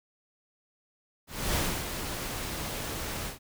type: noise with ADSR envelope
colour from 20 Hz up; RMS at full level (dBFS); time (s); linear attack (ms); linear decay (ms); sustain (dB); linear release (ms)
pink; -28; 1.27-3.39; 280; 280; -7; 130
effects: none